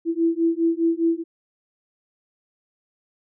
sine beating tone pair, 329.6 / 334.5 Hz, E4 / E4, 0 / +25 cents, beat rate 4.9 Hz, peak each -21 dBFS, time 0.05-1.24 s, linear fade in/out 50 ms, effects none

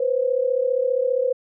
sine tone pair together, 493.9 / 528.9 Hz, B4 / C5, 0 / +19 cents, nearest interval minor second, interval 119 cents, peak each -21 dBFS, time 0-1.33 s, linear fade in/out 5 ms, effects none

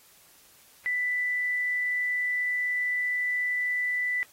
sine tone, 1984 Hz, B6, 7 cents sharp, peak -25 dBFS, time 0.86-4.23 s, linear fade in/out 0 ms, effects white hiss -57 dBFS RMS until 4.32 s + AAC 48 kbps

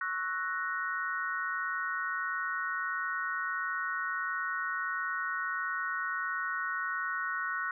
sine chord, F# dominant seventh, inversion second, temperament equal, 1108.7 / 1318.5 / 1480 / 1864.7 Hz, C#6 / E6 / F#6 / A#6, 0 / 0 / 0 / 0 cents, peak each -38 / -39 / -34 / -38 dBFS, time 0.01-7.71 s, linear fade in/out 2 ms, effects none

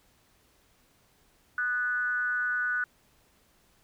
sine tone with frequency modulation, 1480 Hz, F#6, in tune, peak -26 dBFS, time 1.58-2.84 s, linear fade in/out 2 ms, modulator 251 Hz, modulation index 0.47, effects pink hiss -65 dBFS RMS until 3.83 s

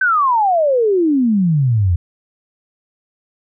sine exponential sweep, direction down, 1567 to 82.41 Hz, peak -11 dBFS, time 0.01-1.96 s, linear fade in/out 5 ms, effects none

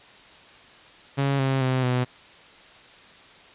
sawtooth tone with pitch steps, 138.59 / 134.02 / 129.61 / 125.34 Hz, C#3 / C3 / C3 / B2, 0 / +42 / -16 / +26 cents, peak -17 dBFS, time 1.17-2.05 s, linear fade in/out 20 ms, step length 220 ms, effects white hiss -49 dBFS RMS until 3.54 s + resampled to 8000 Hz

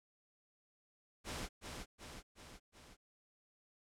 pink noise with echo, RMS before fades -43 dBFS, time 1.24-1.49 s, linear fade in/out 50 ms, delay 370 ms, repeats 4, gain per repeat -4 dB, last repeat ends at 2.97 s, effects low-pass 9000 Hz 12 dB/octave

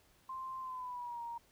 sine tone with pitch glide, 1046.5 to 937.7 Hz, C6 to A#5, 0 to +10 cents, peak -40 dBFS, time 0.29-1.38 s, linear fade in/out 5 ms, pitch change -190 cents, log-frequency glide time 0.6-1.22 s, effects pink hiss -68 dBFS RMS until 1.51 s

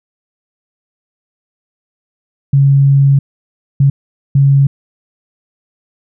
sine tone bursts at uneven times, 138.59 Hz, C#3, in tune, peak -5 dBFS, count 3, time 2.53-3.19 / 3.8-3.9 / 4.35-4.67 s, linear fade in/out 5 ms, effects none

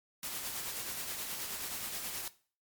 white noise with tremolo, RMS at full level -38 dBFS, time 0.23-2.28 s, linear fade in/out 2 ms, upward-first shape sine, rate 9.4 Hz, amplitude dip 35%, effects noise-tail reverb RT60 0.4 s tail -17 dB re dry + MP3 96 kbps

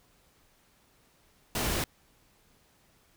pink noise, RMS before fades -30 dBFS, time 1.55-1.84 s, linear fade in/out 2 ms, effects pink hiss -65 dBFS RMS until 3.16 s

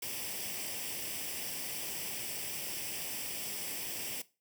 white noise with comb filter, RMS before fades -39 dBFS, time 0.02-4.22 s, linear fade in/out 5 ms, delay 0.37 ms, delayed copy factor +0.65, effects noise-tail reverb RT60 0.3 s tail -19 dB re dry + high-pass 100 Hz 12 dB/octave

